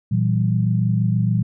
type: chord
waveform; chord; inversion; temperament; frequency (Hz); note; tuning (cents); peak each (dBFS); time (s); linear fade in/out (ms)
sine; E diminished; second; equal with one note detuned; 116.54 / 164.81 / 191.3; Bb2 / E3 / G3; 0 / 0 / -42; -18 / -22 / -22; 0.11-1.43; 10
effects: none